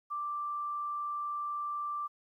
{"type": "tone", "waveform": "sine", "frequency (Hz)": 1176, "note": "D6", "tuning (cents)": 2, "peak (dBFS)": -33, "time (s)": [0.1, 2.08], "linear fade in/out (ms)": 20, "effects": ["12-bit"]}